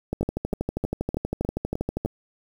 two click trains, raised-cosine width 2 ms, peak -13 / -12 dBFS, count 7 / 25, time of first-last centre 0.23-2.059 / 0.13-2.05 s, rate 3.28 / 12.5 Hz, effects 7-bit

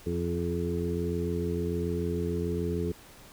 harmonic tone with a mistuned harmonic, 86.8 Hz, F2, 10 cents flat, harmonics 1 / 2 / 3 / 4 / 5, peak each -33 / -33 / -37 / -35 / -33 dBFS, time 0.06-2.92 s, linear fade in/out 5 ms, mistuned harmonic 5, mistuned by -22 cents, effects pink hiss -52 dBFS RMS until 3.32 s

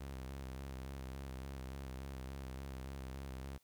sawtooth tone with vibrato, 66.6 Hz, C2, 31 cents sharp, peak -40 dBFS, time 0-3.58 s, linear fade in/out 10 ms, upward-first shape square, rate 3.5 Hz, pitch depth 41 cents each way, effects white hiss -75 dBFS RMS until 3.63 s

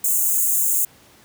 white high-pass noise, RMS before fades -19 dBFS, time 0.04-0.85 s, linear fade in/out 5 ms, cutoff 6500 Hz, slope 96 dB/octave, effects pink hiss -51 dBFS RMS until 1.24 s + high-pass 80 Hz 12 dB/octave

